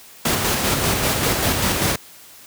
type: noise with tremolo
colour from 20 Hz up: pink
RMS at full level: -18 dBFS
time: 0.25-1.96 s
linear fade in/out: 5 ms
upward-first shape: square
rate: 5.1 Hz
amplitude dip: 30%
effects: white hiss -44 dBFS RMS until 2.46 s + high-pass 60 Hz 12 dB/octave